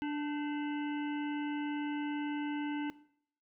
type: harmonic tone with a mistuned harmonic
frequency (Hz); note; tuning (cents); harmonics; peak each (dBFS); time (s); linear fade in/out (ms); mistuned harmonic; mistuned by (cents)
293.7; D4; 0; 1 / 3 / 5 / 7 / 9 / 10; -33 / -43 / -47 / -50 / -52 / -53; 0.02-2.9; 0; 5; +74
effects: noise-tail reverb RT60 0.6 s tail -18 dB re dry